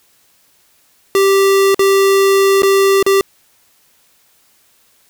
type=tone with dropouts; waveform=square; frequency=391.4 Hz; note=G4; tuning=3 cents flat; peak=-9 dBFS; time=1.15-3.21 s; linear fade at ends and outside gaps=1 ms; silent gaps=1.745-1.793 / 2.621-2.632 / 3.027-3.064 s; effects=white hiss -54 dBFS RMS until 5.09 s